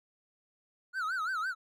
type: tone with vibrato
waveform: triangle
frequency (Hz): 1396.9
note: F6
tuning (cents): 0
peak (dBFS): -29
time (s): 0.93-1.55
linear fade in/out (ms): 50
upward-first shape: sine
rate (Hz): 5.9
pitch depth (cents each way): 190
effects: none